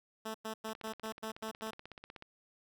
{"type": "tone bursts", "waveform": "10% pulse", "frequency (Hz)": 220, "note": "A3", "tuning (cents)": 0, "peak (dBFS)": -30, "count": 8, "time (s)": [0.25, 1.71], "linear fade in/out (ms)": 10, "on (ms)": 95, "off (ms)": 100}
{"type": "click train", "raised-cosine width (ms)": 0.3, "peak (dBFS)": -32, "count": 26, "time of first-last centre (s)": [0.69, 2.224], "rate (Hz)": 16.3}
{"effects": []}